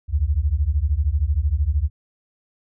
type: beating tone pair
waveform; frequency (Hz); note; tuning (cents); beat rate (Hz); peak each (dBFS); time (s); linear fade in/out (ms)
sine; 67 / 80; C2 / D#2; +42 / +49; 13; -20; 0.08-1.9; 50
effects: none